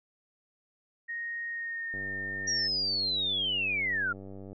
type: tone with pitch glide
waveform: sine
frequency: 1864.7 to 1819 Hz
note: A#6 to A#6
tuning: 0 to -43 cents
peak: -33 dBFS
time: 1.08-2.68 s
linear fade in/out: 20 ms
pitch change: -43 cents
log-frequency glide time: 1.49-2.09 s
type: click train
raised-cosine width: 2 ms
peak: -32 dBFS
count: 253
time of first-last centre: 1.94-4.53 s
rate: 97.3 Hz
type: linear sweep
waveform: sine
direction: down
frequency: 5730 to 1357 Hz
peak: -27 dBFS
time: 2.47-4.13 s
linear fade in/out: 10 ms
effects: none